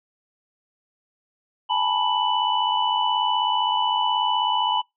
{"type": "tone cluster", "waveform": "sine", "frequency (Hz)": [830, 889, 985, 2979], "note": ["G#5", "A5", "B5", "F#7"], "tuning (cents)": [-1, 18, -5, 11], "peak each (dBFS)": [-28, -25, -23, -26], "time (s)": [1.69, 4.82], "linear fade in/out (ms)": 20, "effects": ["noise-tail reverb RT60 0.2 s tail -25 dB re dry"]}